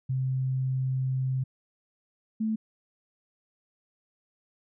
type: tone pair in turn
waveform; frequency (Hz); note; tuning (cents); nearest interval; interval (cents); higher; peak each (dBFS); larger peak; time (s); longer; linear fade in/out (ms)
sine; 130.81 / 219.2; C3 / A3; 0 / -6; major sixth; 894; second; -25; neither; 0.09-1.44 / 2.4-2.56; first; 10
effects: none